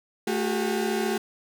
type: tone cluster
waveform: 35% pulse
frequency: 218.7 / 364 / 398 Hz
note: A3 / F#4 / G4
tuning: -10 / -28 / +26 cents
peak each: -27 dBFS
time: 0.27-1.18 s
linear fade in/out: 5 ms
effects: none